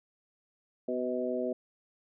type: harmonic tone with a mistuned harmonic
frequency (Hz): 125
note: B2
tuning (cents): +21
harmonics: 2 / 3 / 4 / 5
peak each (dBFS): -35 / -35 / -35 / -35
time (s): 0.88-1.53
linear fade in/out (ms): 5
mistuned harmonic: 5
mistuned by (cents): +20
effects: none